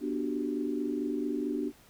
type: chord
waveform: sine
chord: G major seventh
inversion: first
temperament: just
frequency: 245 / 294 / 367.5 / 392 Hz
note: B3 / D4 / F#4 / G4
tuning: -14 / +2 / -12 / 0 cents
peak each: -35 / -32 / -37 / -38 dBFS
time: 0-1.72 s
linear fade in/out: 50 ms
effects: pink hiss -59 dBFS RMS until 1.89 s